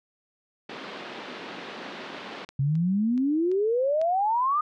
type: band-pass noise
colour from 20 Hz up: pink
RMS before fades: -39 dBFS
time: 0.69-2.45 s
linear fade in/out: 5 ms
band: 210 to 3900 Hz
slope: 24 dB/octave
type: clicks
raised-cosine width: 0.2 ms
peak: -24 / -33 / -31 / -32 / -25 dBFS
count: 5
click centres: 2.49 / 2.754 / 3.178 / 3.516 / 4.015 s
type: exponential sweep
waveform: sine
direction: up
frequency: 132.8 to 1244.5 Hz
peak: -21 dBFS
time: 2.59-4.61 s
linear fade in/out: 5 ms
effects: none